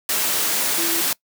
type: tone in noise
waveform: sine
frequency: 334.5 Hz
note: E4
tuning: 25 cents sharp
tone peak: -27 dBFS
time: 0.78-1.01 s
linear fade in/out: 2 ms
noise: white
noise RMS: -21 dBFS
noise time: 0.09-1.13 s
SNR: -9 dB
effects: noise-tail reverb RT60 0.1 s tail -23 dB re dry + high-pass 200 Hz 12 dB/octave